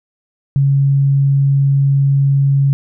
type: tone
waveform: sine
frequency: 138.59 Hz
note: C#3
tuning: in tune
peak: -9 dBFS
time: 0.56-2.73 s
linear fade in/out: 0 ms
effects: none